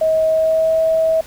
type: tone with pitch glide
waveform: sine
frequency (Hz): 636 to 644.9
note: D#5 to E5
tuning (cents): +38 to -38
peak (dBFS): -12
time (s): 0.01-1.21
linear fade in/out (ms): 5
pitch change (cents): +24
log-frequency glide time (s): 0.25-0.75
effects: pink hiss -40 dBFS RMS until 1.26 s